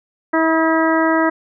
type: harmonic tone with a mistuned harmonic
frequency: 323.1 Hz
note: E4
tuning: 35 cents flat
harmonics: 1 / 2 / 3 / 4 / 5 / 6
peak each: -16 / -19 / -21 / -22 / -23 / -24 dBFS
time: 0.33-1.3 s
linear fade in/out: 10 ms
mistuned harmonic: 4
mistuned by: -22 cents
effects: none

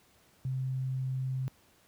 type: tone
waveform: sine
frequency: 130.81 Hz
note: C3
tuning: in tune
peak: -30 dBFS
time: 0.45-1.48 s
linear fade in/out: 0 ms
effects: pink hiss -64 dBFS RMS until 1.87 s + high-pass 60 Hz 12 dB/octave

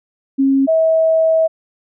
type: tone pair in turn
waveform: sine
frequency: 271.3 / 645.3 Hz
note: C#4 / E5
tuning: -37 / -37 cents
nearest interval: octave + minor third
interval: 1500 cents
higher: second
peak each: -10 dBFS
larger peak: neither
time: 0.38-0.67 / 0.67-1.48 s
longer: second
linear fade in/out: 20 ms
effects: none

